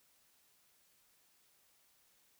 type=silence; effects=white hiss -71 dBFS RMS until 2.39 s